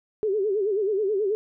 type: tone with vibrato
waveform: sine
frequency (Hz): 407.3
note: G#4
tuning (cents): -34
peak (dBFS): -21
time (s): 0.23-1.35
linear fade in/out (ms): 0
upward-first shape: sine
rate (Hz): 9.3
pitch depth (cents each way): 130
effects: none